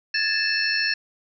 sine tone cluster, 1687 / 1780 / 2630 / 4317 / 5370 Hz, G#6 / A6 / E7 / C#8 / E8, +27 / +20 / -5 / -47 / +31 cents, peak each -27 dBFS, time 0.14-0.94 s, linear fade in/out 5 ms, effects none

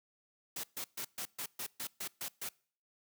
white noise bursts, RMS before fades -40 dBFS, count 10, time 0.56-2.49 s, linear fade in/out 5 ms, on 76 ms, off 130 ms, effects noise-tail reverb RT60 0.5 s tail -25 dB re dry + high-pass 100 Hz 12 dB/octave

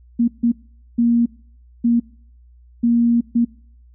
sine tone bursts at uneven times, 235.4 Hz, A#3, 17 cents sharp, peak -12 dBFS, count 6, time 0.19-0.28 / 0.43-0.52 / 0.98-1.26 / 1.84-2 / 2.83-3.21 / 3.35-3.45 s, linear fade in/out 10 ms, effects noise-tail reverb RT60 0.6 s tail -24 dB re dry + added 60 Hz sine -45 dBFS peak until 3.94 s

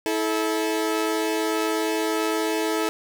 sawtooth tone pair together, 324.8 / 433.6 Hz, E4 / A4, -26 / -25 cents, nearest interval perfect fourth, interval 501 cents, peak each -21 dBFS, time 0.06-2.89 s, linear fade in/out 0 ms, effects none

